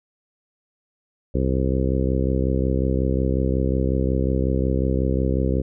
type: harmonic tone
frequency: 65.5 Hz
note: C2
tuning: 2 cents sharp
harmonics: 1 / 2 / 3 / 4 / 5 / 6 / 7 / 8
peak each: -22 / -25 / -27 / -28 / -29 / -30 / -30 / -31 dBFS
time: 1.34-5.62 s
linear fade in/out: 10 ms
effects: none